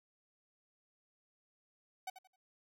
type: tone with echo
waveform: 45% pulse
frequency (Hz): 753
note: F#5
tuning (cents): +30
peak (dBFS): -39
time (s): 2.07-2.1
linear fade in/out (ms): 5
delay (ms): 87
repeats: 3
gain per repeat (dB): -12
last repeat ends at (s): 2.361
effects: none